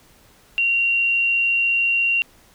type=tone; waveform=sine; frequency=2757 Hz; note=F7; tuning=23 cents flat; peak=-16 dBFS; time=0.58-2.22 s; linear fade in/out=0 ms; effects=pink hiss -53 dBFS RMS until 2.54 s